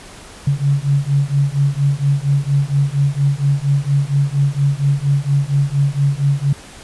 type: beating tone pair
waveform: sine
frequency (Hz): 138.59 / 142.89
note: C#3 / D3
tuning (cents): 0 / -47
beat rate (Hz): 4.3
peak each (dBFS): -16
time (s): 0.47-6.53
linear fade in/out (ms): 5
effects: pink hiss -38 dBFS RMS until 6.83 s + resampled to 24000 Hz